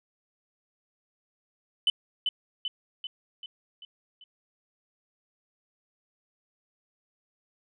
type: tone with echo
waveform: sine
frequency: 3016 Hz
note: F#7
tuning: 32 cents sharp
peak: -18 dBFS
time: 1.87-1.9 s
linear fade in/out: 2 ms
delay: 390 ms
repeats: 6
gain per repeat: -5 dB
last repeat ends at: 4.24 s
effects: tanh soft clip ceiling -16 dBFS